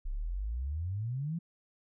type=exponential sweep; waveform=sine; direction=up; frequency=31.3 to 174.61 Hz; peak=-32 dBFS; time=0.05-1.39 s; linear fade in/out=10 ms; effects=none